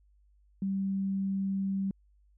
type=tone; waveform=sine; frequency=194.4 Hz; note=G3; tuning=14 cents flat; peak=-28 dBFS; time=0.62-1.91 s; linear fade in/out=2 ms; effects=added 50 Hz sine -61 dBFS peak until 2.37 s